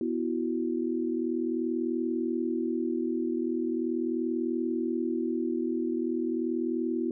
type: chord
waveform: sine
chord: B suspended fourth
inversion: none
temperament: equal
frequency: 246.9 / 329.6 / 370 Hz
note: B3 / E4 / F#4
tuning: 0 / 0 / 0 cents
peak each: -31 / -30 / -33 dBFS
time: 0.01-7.11 s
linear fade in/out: 2 ms
effects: none